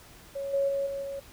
sine tone with level steps, 554 Hz, C#5, 1 cent flat, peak -31 / -23 / -26 / -31 / -33 dBFS, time 0.35-1.2 s, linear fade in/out 10 ms, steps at 0.53 / 0.68 / 0.86 / 1.02 s, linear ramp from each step 10 ms, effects pink hiss -52 dBFS RMS until 1.32 s

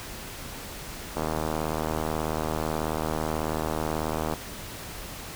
click train, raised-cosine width 1 ms, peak -14 dBFS, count 249, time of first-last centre 1.17-4.337 s, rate 78.3 Hz, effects pink hiss -39 dBFS RMS until 5.35 s

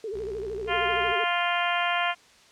sine tone with vibrato, 415.3 Hz, G#4, in tune, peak -30 dBFS, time 0.04-1.24 s, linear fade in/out 2 ms, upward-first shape sine, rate 13 Hz, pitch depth 150 cents each way
sawtooth tone with pitch glide, 61 to 62.17 Hz, B1 to B1, -21 to +12 cents, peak -38 dBFS, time 0.13-1.14 s, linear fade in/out 20 ms, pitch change +33 cents, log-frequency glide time 0.72-0.93 s
harmonic tone, 349.2 Hz, F4, in tune, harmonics 2 / 3 / 4 / 5 / 6 / 7 / 8 / 9, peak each -28 / -30 / -31 / -32 / -33 / -33 / -34 / -35 dBFS, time 0.67-2.15 s, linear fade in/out 50 ms
effects white hiss -55 dBFS RMS until 2.51 s + low-pass 6000 Hz 12 dB/octave

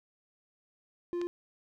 triangle tone, 349.2 Hz, F4, in tune, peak -29 dBFS, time 1.13-1.27 s, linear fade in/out 0 ms
click, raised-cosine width 0.2 ms, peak -26 dBFS, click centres 1.215 s
effects none

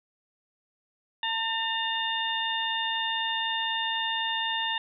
harmonic tone with a mistuned harmonic, 903 Hz, A5, 45 cents sharp, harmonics 1 / 2 / 3 / 4, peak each -32 / -32 / -32 / -32 dBFS, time 1.23-4.78 s, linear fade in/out 2 ms, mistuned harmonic 3, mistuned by +73 cents, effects none

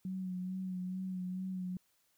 sine tone with vibrato, 185 Hz, F#3, in tune, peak -36 dBFS, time 0.05-1.77 s, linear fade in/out 2 ms, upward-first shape sine, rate 2.3 Hz, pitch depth 30 cents each way, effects white hiss -74 dBFS RMS until 2.17 s

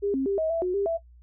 sine tone with pitch steps, 403.6 / 268.1 / 396.1 / 636 / 663 / 363.8 / 399.4 / 663 Hz, G#4 / C4 / G4 / D#5 / E5 / F#4 / G4 / E5, -49 / +42 / +18 / +38 / +10 / -29 / +32 / +10 cents, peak -23 dBFS, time 0.02-0.98 s, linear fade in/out 20 ms, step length 120 ms, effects noise-tail reverb RT60 0.1 s tail -19 dB re dry + added 60 Hz sine -49 dBFS peak until 1.22 s

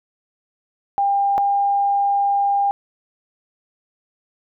sine tone pair in turn, 799 / 801.9 Hz, G5 / G5, +33 / +39 cents, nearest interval unison, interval 6 cents, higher second, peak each -15 dBFS, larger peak neither, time 0.98-1.38 / 1.38-2.71 s, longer second, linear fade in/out 0 ms, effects none

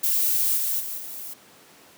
violet noise with level steps, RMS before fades -22 / -25 / -32 / -36 dBFS, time 0.03-1.34 s, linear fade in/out 10 ms, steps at 0.56 / 0.79 / 0.97 s, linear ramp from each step 20 ms, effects pink hiss -51 dBFS RMS until 1.97 s + high-pass 200 Hz 12 dB/octave

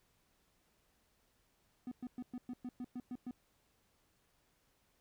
triangle tone bursts, 248.2 Hz, B3, 9 cents sharp, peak -38 dBFS, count 10, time 1.87-3.31 s, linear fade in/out 2 ms, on 45 ms, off 110 ms, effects pink hiss -75 dBFS RMS until 5 s

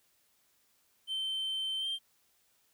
triangle tone with pitch glide, 3100 to 3163 Hz, G7 to G7, -20 to +15 cents, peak -30 dBFS, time 1.07-1.99 s, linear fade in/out 50 ms, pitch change +35 cents, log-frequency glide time 1.79-1.86 s, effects tanh soft clip ceiling -26 dBFS + white hiss -71 dBFS RMS until 2.73 s

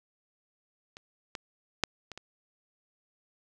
clicks, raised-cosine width 0.2 ms, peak -28 / -19 / -7 / -24 / -25 dBFS, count 5, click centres 0.969 / 1.352 / 1.837 / 2.117 / 2.176 s, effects none

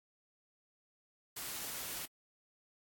white noise, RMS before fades -42 dBFS, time 1.36-2.06 s, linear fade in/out 10 ms, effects AAC 64 kbps

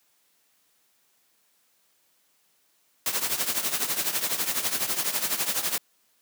white noise with tremolo, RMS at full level -24 dBFS, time 3.06-5.78 s, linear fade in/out 2 ms, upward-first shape triangle, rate 12 Hz, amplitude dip 80%, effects white hiss -67 dBFS RMS until 6.21 s + high-pass 150 Hz 12 dB/octave

